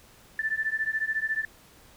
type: beating tone pair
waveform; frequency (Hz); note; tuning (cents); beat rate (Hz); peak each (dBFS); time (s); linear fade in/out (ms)
sine; 1757 / 1771; A6 / A6; -3 / +11; 14; -29; 0.39-1.45; 2
effects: pink hiss -55 dBFS RMS until 1.96 s